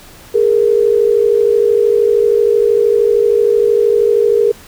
sine tone pair together, 413.2 / 466.2 Hz, G#4 / A#4, -9 / 0 cents, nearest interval major second, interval 209 cents, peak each -11 dBFS, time 0.34-4.52 s, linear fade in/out 10 ms, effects pink hiss -39 dBFS RMS until 4.67 s

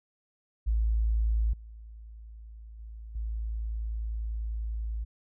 sine tone with level steps, 55.1 Hz, A1, 3 cents sharp, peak -23 / -43 / -40 / -30 dBFS, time 0.66-5.05 s, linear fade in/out 20 ms, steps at 1.53 / 2.79 / 3.15 s, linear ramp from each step 5 ms, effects none

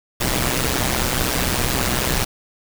pink noise with amplitude modulation, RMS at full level -17 dBFS, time 0.2-2.25 s, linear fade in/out 10 ms, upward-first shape sine, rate 126 Hz, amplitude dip 80%, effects none

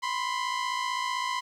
sawtooth tone pair together, 990.8 / 1046.5 Hz, B5 / C6, +5 / 0 cents, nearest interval minor second, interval 95 cents, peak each -27 dBFS, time 0.02-1.41 s, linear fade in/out 20 ms, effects low-pass 6000 Hz 12 dB/octave + 10-bit

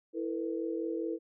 sine chord, E suspended fourth, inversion none, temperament equal with one note detuned, 329.6 / 449 / 493.9 Hz, E4 / A4 / B4, 0 / +35 / 0 cents, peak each -34 / -37 / -39 dBFS, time 0.13-1.19 s, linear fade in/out 50 ms, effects none

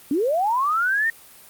sine linear sweep, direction up, 258.8 to 1864 Hz, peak -18 dBFS, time 0.11-1.1 s, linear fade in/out 2 ms, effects white hiss -47 dBFS RMS until 1.49 s + Opus 32 kbps

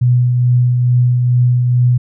sine tone with tremolo, 123.47 Hz, B2, in tune, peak -7 dBFS, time 0.01-1.98 s, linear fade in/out 10 ms, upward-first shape triangle, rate 2.3 Hz, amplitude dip 35%, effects none

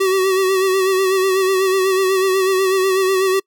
square tone with vibrato, 380.1 Hz, F#4, 47 cents sharp, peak -14 dBFS, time 0-3.4 s, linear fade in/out 10 ms, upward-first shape sine, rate 8.1 Hz, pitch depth 43 cents each way, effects noise-tail reverb RT60 0.1 s tail -26 dB re dry

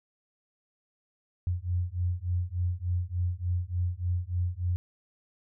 sine beating tone pair, 87.31 / 90.71 Hz, F2 / F#2, 0 / -34 cents, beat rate 3.4 Hz, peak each -30 dBFS, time 1.47-4.76 s, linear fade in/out 0 ms, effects none

